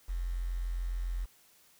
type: tone with quantisation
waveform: sine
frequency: 43.65 Hz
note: F1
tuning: in tune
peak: -31 dBFS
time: 0.08-1.26 s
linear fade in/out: 20 ms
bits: 9
effects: white hiss -63 dBFS RMS until 1.79 s